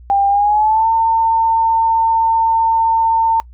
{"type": "tone with pitch glide", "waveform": "sine", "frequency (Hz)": [796, 903.9], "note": ["G5", "A5"], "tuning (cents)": [26, 46], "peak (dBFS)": -10, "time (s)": [0.1, 3.4], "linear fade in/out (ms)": 0, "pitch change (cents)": 220, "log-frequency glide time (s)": [0.28, 0.89], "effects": ["noise-tail reverb RT60 0.1 s tail -23 dB re dry", "added 60 Hz sine -36 dBFS peak until 3.53 s"]}